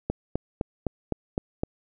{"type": "click train", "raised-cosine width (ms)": 2, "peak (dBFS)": -12, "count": 7, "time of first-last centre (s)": [0.1, 1.635], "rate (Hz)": 3.91, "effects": []}